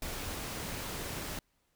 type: noise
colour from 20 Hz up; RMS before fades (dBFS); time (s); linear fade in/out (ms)
pink; -39; 0.02-1.39; 2
effects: pink hiss -75 dBFS RMS until 1.75 s